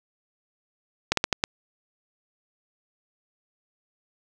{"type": "slowing click train", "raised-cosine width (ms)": 0.2, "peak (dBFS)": -3, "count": 5, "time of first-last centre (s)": [1.12, 1.439], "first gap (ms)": 53, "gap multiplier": 1.28, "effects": []}